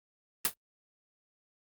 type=noise with exponential decay; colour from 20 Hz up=white; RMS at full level=-22 dBFS; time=0.45-0.54 s; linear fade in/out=1 ms; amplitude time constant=19 ms; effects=Opus 32 kbps